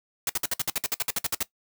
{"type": "noise bursts", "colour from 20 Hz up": "white", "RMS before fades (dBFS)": -26, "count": 15, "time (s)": [0.27, 1.429], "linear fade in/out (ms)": 2, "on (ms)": 25, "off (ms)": 56, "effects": ["noise-tail reverb RT60 0.1 s tail -18 dB re dry"]}